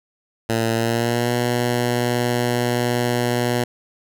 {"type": "tone with pitch glide", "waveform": "10% pulse", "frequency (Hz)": [114, 121.48], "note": ["A#2", "B2"], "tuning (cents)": [-38, -28], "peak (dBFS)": -10, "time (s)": [0.49, 3.64], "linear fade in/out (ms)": 5, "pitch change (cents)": 110, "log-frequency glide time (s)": [0.72, 1.34], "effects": []}